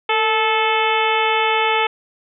harmonic tone with a mistuned harmonic, 435.9 Hz, A4, 16 cents flat, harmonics 1 / 2 / 3 / 4 / 5 / 6 / 7 / 8, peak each -22 / -19 / -23 / -28 / -23 / -24 / -26 / -30 dBFS, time 0.09-1.87 s, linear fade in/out 5 ms, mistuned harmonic 1, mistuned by +51 cents, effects none

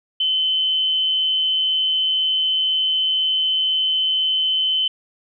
sine tone with amplitude modulation, 3052 Hz, G7, 47 cents flat, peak -15 dBFS, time 0.2-4.88 s, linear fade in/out 5 ms, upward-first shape sine, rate 162 Hz, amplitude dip 30%, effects none

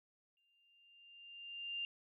sine tone with exponential growth, 2794 Hz, F7, in tune, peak -37 dBFS, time 0.37-1.85 s, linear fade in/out 1 ms, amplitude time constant 320 ms, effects none

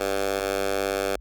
10% pulse tone with high-pass filter, 98 Hz, G2, in tune, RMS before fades -26 dBFS, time 0-1.16 s, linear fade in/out 5 ms, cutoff 490 Hz, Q 1.4, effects added 50 Hz sine -41 dBFS peak until 1.2 s + Opus 32 kbps

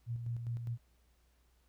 sine tone with tremolo, 117.9 Hz, A#2, 20 cents sharp, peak -34 dBFS, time 0.06-0.78 s, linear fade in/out 50 ms, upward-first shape square, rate 4.9 Hz, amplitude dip 45%, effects added 60 Hz sine -68 dBFS peak until 1.68 s + pink hiss -75 dBFS RMS until 1.68 s

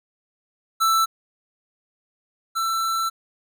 square tone pair in turn, 1325 / 1336.5 Hz, E6 / E6, +9 / +23 cents, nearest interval unison, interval 14 cents, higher second, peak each -17 / -22 dBFS, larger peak first, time 0.8-1.06 / 2.55-3.1 s, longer second, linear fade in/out 20 ms, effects none

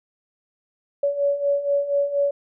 sine beating tone pair, 564 / 568.2 Hz, C#5 / C#5, +30 / +43 cents, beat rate 4.2 Hz, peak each -25 / -20 dBFS, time 1.03-2.31 s, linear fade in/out 5 ms, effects none

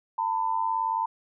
sine tone pair together, 901.3 / 1000 Hz, A5 / B5, +41 / +21 cents, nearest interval major second, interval 180 cents, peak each -26 / -28 dBFS, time 0.18-1.06 s, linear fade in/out 5 ms, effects none

